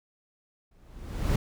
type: noise with exponential growth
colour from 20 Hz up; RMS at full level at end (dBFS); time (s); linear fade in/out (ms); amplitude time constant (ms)
brown; -21; 0.71-1.36; 5; 140
effects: none